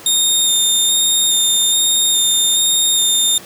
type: tone with vibrato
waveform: 20% pulse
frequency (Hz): 3656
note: A#7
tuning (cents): -34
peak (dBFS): -6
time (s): 0.06-3.38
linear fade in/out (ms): 2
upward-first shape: square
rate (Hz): 1.2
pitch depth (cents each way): 12
effects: pink hiss -36 dBFS RMS until 3.45 s + high-pass 150 Hz 12 dB/octave